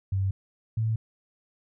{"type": "tone pair in turn", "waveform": "sine", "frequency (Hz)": [96.5, 111.25], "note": ["G2", "A2"], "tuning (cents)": [-27, 20], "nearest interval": "major second", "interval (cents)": 247, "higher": "second", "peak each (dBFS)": -23, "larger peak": "neither", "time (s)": [[0.12, 0.31], [0.77, 0.96]], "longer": "neither", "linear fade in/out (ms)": 5, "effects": []}